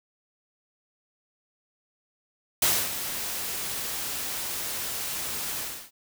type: noise with ADSR envelope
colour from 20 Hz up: white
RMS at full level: -21 dBFS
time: 2.62-5.91 s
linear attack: 4 ms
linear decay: 260 ms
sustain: -11 dB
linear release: 320 ms
effects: none